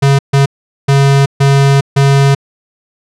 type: tone bursts at uneven times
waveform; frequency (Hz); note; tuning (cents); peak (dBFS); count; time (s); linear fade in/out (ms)
square; 138.59; C#3; 0; -6; 5; 0.02-0.19 / 0.33-0.46 / 0.88-1.26 / 1.4-1.81 / 1.96-2.35; 10
effects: low-pass 8000 Hz 12 dB/octave